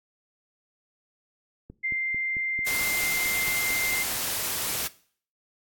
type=click train; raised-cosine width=3 ms; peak=-29 dBFS; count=11; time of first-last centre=1.7-3.927 s; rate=4.49 Hz
type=tone; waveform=sine; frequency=2093 Hz; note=C7; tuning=in tune; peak=-25 dBFS; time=1.83-4.04 s; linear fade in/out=20 ms
type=noise; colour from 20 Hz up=white; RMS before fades=-29 dBFS; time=2.66-4.88 s; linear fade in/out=10 ms
effects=noise-tail reverb RT60 0.5 s tail -19 dB re dry + AAC 64 kbps